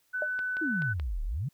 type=tone; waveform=sine; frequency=1500 Hz; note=F#6; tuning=23 cents sharp; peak=-29 dBFS; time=0.13-0.94 s; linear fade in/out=20 ms
type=tone with exponential decay; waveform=sine; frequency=606 Hz; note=D#5; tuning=46 cents flat; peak=-25 dBFS; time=0.22-0.3 s; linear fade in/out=2 ms; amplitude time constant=16 ms
type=clicks; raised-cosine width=0.3 ms; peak=-26 dBFS; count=4; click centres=0.391 / 0.569 / 0.821 / 0.998 s
type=exponential two-way sweep; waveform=sine; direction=down then up; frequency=340.9 to 33.47 to 159.7 Hz; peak=-29 dBFS; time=0.61-1.49 s; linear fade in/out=10 ms; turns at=1.23 s
effects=white hiss -70 dBFS RMS until 1.53 s